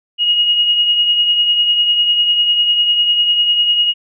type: tone with tremolo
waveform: sine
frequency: 2881 Hz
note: F#7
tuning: 47 cents flat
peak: -8 dBFS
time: 0.18-3.94 s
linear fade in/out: 50 ms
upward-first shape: triangle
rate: 10 Hz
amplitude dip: 50%
effects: none